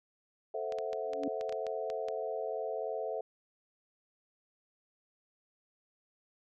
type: chord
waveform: sine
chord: F# half-diminished seventh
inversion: first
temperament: equal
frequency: 440 / 523.3 / 659.3 / 740 Hz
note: A4 / C5 / E5 / F#5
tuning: 0 / 0 / 0 / 0 cents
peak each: -38 / -40 / -38 / -43 dBFS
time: 0.54-3.21 s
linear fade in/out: 5 ms
type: clicks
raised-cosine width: 0.2 ms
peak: -28 dBFS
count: 11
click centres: 0.723 / 0.786 / 0.931 / 1.134 / 1.235 / 1.411 / 1.494 / 1.525 / 1.667 / 1.901 / 2.085 s
type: tone with exponential growth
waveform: sine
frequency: 281.5 Hz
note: C#4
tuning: 27 cents sharp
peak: -30 dBFS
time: 1.04-1.28 s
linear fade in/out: 2 ms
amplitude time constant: 52 ms
effects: none